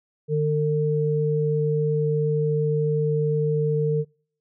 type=tone pair together; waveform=sine; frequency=151.1 / 451.4 Hz; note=D3 / A4; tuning=+50 / +44 cents; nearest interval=octave + perfect fifth; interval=1894 cents; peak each=-22 dBFS; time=0.28-4.05 s; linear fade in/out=50 ms; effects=noise-tail reverb RT60 0.5 s tail -26 dB re dry